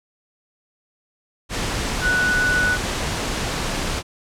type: tone in noise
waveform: sine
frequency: 1480 Hz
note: F#6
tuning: in tune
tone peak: -17 dBFS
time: 2.01-2.78 s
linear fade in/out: 50 ms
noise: pink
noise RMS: -24 dBFS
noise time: 1.49-4.03 s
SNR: +4 dB
effects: low-pass 8000 Hz 12 dB/octave